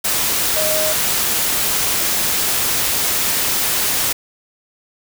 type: tone in noise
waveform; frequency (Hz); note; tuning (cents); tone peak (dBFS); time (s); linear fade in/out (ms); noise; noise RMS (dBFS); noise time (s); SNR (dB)
sine; 621; D#5; -3; -20; 0.56-0.93; 10; white; -18; 0.04-4.13; -5
effects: none